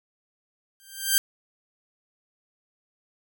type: tone with exponential growth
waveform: 5% pulse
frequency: 1578 Hz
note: G6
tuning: 11 cents sharp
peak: -4 dBFS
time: 0.8-1.18 s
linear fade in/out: 0 ms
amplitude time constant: 81 ms
effects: none